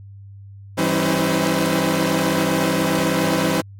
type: tone cluster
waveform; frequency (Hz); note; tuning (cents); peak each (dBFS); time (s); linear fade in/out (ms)
sawtooth; 163.1 / 192.9 / 270.9 / 318.6 / 508; E3 / G3 / C#4 / D#4 / B4; -18 / -28 / -40 / +41 / +49; -20; 0.77-3.62; 20
effects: added 99 Hz sine -37 dBFS peak until 3.79 s + AAC 64 kbps